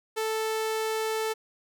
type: tone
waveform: sawtooth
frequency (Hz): 440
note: A4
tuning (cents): 0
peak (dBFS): -23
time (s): 0.16-1.34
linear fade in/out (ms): 20
effects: none